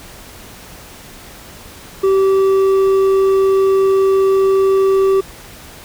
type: tone with hard clipping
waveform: sine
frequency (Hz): 386.5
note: G4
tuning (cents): -24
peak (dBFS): -11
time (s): 2.03-5.21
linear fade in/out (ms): 10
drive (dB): 5
effects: pink hiss -37 dBFS RMS until 5.84 s